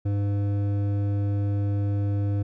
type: tone with hard clipping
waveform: sine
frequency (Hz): 101.1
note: G#2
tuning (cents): -46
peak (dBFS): -24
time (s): 0.05-2.43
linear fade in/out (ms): 10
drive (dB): 10
effects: none